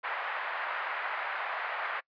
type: band-pass noise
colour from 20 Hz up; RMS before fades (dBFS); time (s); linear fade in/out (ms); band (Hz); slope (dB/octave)
white; -35; 0.03-2.01; 20; 660 to 2000; 24
effects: noise-tail reverb RT60 0.1 s tail -25 dB re dry + resampled to 11025 Hz